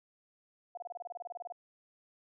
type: tone bursts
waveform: sine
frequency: 707 Hz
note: F5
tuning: 21 cents sharp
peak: -39 dBFS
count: 16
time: 0.75-1.523 s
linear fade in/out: 2 ms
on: 23 ms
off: 27 ms
effects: none